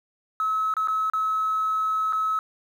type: tone with dropouts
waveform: triangle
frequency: 1290 Hz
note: E6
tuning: 38 cents flat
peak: -18 dBFS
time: 0.4-2.39 s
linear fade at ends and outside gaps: 1 ms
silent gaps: 0.739-0.767 / 0.874-0.883 / 1.099-1.135 / 2.125-2.131 s
effects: tanh soft clip ceiling -19 dBFS + 9-bit